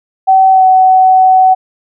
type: tone with pitch glide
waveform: sine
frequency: 763 to 751.2 Hz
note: G5 to F#5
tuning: -47 to +26 cents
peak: -3 dBFS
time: 0.27-1.55 s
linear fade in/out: 20 ms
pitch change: -27 cents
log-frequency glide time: 0.51-0.64 s
effects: none